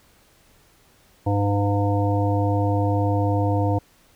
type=harmonic tone; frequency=101.2 Hz; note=G#2; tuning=44 cents flat; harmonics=1 / 3 / 5 / 7 / 9; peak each=-20 / -25 / -27 / -28 / -30 dBFS; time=1.26-3.79 s; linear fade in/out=10 ms; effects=pink hiss -57 dBFS RMS until 4.15 s